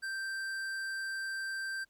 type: tone with tanh clipping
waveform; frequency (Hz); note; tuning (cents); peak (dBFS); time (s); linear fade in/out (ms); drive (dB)
sine; 1568; G6; 0; -37; 0.02-1.85; 20; 14
effects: pink hiss -75 dBFS RMS until 1.89 s